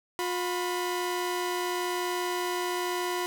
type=tone pair together; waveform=sawtooth; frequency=357.5 / 991.5 Hz; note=F4 / B5; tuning=+41 / +7 cents; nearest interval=octave + tritone; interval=1766 cents; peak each=-26 / -29 dBFS; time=0.19-3.26 s; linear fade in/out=0 ms; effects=none